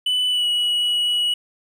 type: tone with pitch glide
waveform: triangle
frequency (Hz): 2989 to 2926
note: F#7 to F#7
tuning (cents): +17 to -20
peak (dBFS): -16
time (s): 0.06-1.34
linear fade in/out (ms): 5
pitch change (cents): -37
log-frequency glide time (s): 0.29-0.46
effects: none